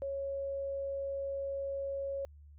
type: tone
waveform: sine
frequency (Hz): 551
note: C#5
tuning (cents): -11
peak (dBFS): -34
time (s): 0.02-2.25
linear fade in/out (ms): 0
effects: added 73 Hz sine -52 dBFS peak until 2.58 s